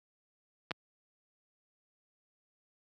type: clicks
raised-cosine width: 0.3 ms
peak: -19 dBFS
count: 2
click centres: 0.709 / 0.715 s
effects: high-pass 100 Hz 12 dB/octave